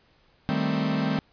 45% pulse chord, A half-diminished seventh, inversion second, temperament equal, 155.56 / 196 / 220 / 261.6 Hz, Eb3 / G3 / A3 / C4, 0 / 0 / 0 / 0 cents, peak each -29 dBFS, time 0.49-1.19 s, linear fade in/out 0 ms, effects pink hiss -62 dBFS RMS until 1.32 s + resampled to 11025 Hz

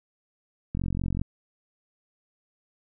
click train, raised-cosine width 5 ms, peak -17 dBFS, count 22, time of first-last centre 0.75-1.216 s, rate 45.1 Hz, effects none

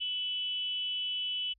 sine tone with frequency modulation, 2985 Hz, F#7, 15 cents sharp, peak -31 dBFS, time 0-1.54 s, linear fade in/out 20 ms, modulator 350 Hz, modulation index 0.42, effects added 50 Hz sine -66 dBFS peak until 1.58 s

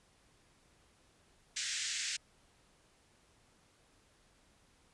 white band-pass noise, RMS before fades -38 dBFS, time 1.56-2.17 s, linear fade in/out 10 ms, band 1600 to 7900 Hz, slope 48 dB/octave, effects pink hiss -68 dBFS RMS until 4.93 s + resampled to 24000 Hz

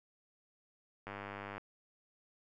click train, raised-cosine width 0.5 ms, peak -28 dBFS, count 52, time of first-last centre 1.07-1.58 s, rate 100 Hz, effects none

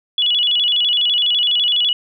sine tone with vibrato, 3153 Hz, G7, 9 cents sharp, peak -13 dBFS, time 0.18-1.93 s, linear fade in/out 2 ms, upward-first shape square, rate 12 Hz, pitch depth 130 cents each way, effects none

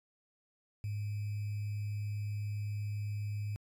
sine tone with sample-and-hold, 103.83 Hz, G#2, in tune, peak -34 dBFS, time 0.84-3.56 s, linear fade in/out 0 ms, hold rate 2450 Hz, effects AAC 64 kbps

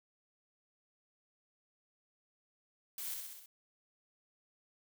blue noise with echo, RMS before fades -42 dBFS, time 2.98-3.14 s, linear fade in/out 2 ms, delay 64 ms, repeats 5, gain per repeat -3 dB, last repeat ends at 3.46 s, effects none

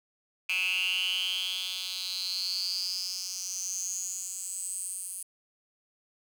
10% pulse tone with high-pass filter sweep, 185 Hz, F#3, in tune, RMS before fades -33 dBFS, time 0.49-5.23 s, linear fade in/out 5 ms, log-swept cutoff 2500 to 9500 Hz, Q 9.8, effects none

